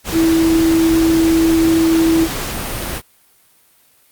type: tone in noise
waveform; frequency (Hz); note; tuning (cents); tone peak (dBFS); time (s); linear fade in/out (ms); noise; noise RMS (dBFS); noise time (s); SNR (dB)
sine; 326.9; E4; -14; -10; 0.12-2.28; 50; pink; -23; 0.04-3.02; +10
effects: white hiss -53 dBFS RMS until 4.11 s + Opus 48 kbps